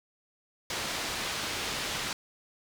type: low-pass noise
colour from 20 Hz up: white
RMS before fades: -34 dBFS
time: 0.7-2.13 s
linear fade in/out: 2 ms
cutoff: 4800 Hz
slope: 12 dB/octave
effects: none